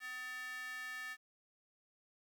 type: tone with high-pass filter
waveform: square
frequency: 252.9 Hz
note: B3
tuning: 41 cents sharp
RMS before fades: -45 dBFS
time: 0-1.17 s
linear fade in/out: 50 ms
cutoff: 1700 Hz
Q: 5.1
effects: 12-bit